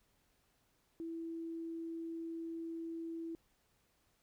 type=tone; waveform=sine; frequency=330 Hz; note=E4; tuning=2 cents sharp; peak=-40 dBFS; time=1-3.35 s; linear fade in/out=0 ms; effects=pink hiss -75 dBFS RMS until 4.22 s